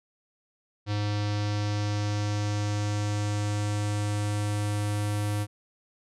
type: tone with low-pass filter sweep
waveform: square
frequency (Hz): 103.9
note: G#2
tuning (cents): +1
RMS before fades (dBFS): -28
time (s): 0.86-5.47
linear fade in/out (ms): 50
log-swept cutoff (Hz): 4600 to 11000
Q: 2.1
effects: none